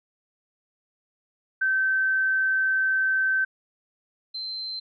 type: tone pair in turn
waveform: sine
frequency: 1544 / 4104 Hz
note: G6 / C8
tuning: -27 / -34 cents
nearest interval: octave + perfect fourth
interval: 1693 cents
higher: second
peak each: -20 / -30 dBFS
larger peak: first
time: 1.61-3.45 / 4.34-4.8 s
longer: first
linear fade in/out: 10 ms
effects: none